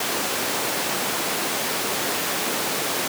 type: high-pass noise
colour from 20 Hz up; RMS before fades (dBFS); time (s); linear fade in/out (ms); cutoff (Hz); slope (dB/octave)
pink; -25; 0-3.08; 5; 290; 12
effects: none